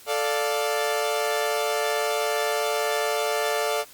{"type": "chord", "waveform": "sawtooth", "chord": "D minor", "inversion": "second", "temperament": "equal with one note detuned", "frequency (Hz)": [440, 587.3, 702.5], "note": ["A4", "D5", "F5"], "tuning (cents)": [0, 0, 10], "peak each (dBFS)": [-23, -23, -25], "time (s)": [0.06, 3.85], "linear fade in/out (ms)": 50, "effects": ["white hiss -48 dBFS RMS until 3.93 s", "Opus 48 kbps"]}